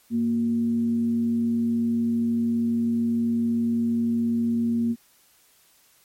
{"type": "tone with frequency modulation", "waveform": "sine", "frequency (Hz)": 233.1, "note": "A#3", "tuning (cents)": 0, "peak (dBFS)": -20, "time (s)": [0.1, 4.96], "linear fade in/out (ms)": 50, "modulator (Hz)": 133, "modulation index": 0.21, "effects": ["white hiss -59 dBFS RMS until 6.04 s", "MP3 64 kbps"]}